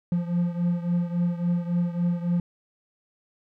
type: beating tone pair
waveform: triangle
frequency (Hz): 173.1 / 176.7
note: F3 / F3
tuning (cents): -15 / +21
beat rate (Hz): 3.6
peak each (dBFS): -22 / -26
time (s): 0.12-2.4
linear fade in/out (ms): 2
effects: none